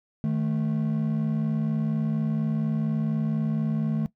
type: tone pair together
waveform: triangle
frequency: 154.68 / 218.9 Hz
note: D#3 / A3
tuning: -10 / -9 cents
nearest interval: tritone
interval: 601 cents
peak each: -23 dBFS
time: 0.24-4.06 s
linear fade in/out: 0 ms
effects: noise-tail reverb RT60 0.1 s tail -18 dB re dry + tanh soft clip ceiling -16 dBFS